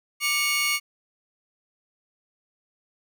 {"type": "tone cluster", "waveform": "sawtooth", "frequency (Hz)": [1180, 2207, 2840], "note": ["D6", "C#7", "F7"], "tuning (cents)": [8, -8, 28], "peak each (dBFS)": [-28, -20, -25], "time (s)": [0.2, 0.8], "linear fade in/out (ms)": 50, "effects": []}